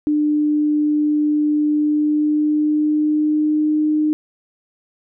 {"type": "tone with pitch glide", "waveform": "sine", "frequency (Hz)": [299.3, 305.1], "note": ["D4", "D#4"], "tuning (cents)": [33, -34], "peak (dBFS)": -14, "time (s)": [0.07, 4.13], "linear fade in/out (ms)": 0, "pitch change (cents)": 33, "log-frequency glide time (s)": [1.66, 3.81], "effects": []}